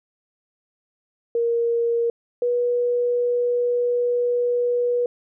sine tone pair in turn, 467.9 / 485.4 Hz, A#4 / B4, +6 / -30 cents, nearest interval minor second, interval 64 cents, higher second, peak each -18 dBFS, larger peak neither, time 1.35-2.1 / 2.42-5.06 s, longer second, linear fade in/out 2 ms, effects none

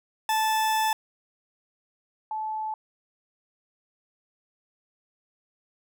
40% pulse / sine tone pair in turn, 875 / 868 Hz, A5 / A5, -10 / -24 cents, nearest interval unison, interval 14 cents, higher first, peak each -21 / -28 dBFS, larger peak first, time 0.29-0.93 / 2.31-2.74 s, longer first, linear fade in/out 2 ms, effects none

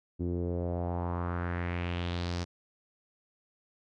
sawtooth tone with low-pass filter sweep, 87.31 Hz, F2, in tune, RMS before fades -33 dBFS, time 0.19-2.45 s, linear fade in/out 20 ms, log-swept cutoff 310 to 5600 Hz, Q 2.8, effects none

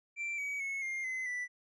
triangle tone with pitch steps, 2349 / 2269 / 2192 / 2117 / 2045 / 1975.3 Hz, D7 / C#7 / C#7 / C7 / C7 / B6, 0 / +40 / -20 / +20 / -40 / 0 cents, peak -33 dBFS, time 0.16-1.48 s, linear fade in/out 50 ms, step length 220 ms, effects resampled to 24000 Hz

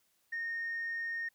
sine tone, 1844 Hz, A#6, 19 cents flat, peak -33 dBFS, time 0.32-1.29 s, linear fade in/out 10 ms, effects tanh soft clip ceiling -31 dBFS + white hiss -74 dBFS RMS until 1.34 s

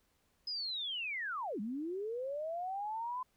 sine linear two-way sweep, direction down then up, 5090 to 195.2 to 1027 Hz, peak -36 dBFS, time 0.47-3.23 s, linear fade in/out 5 ms, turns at 1.6 s, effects pink hiss -75 dBFS RMS until 3.36 s

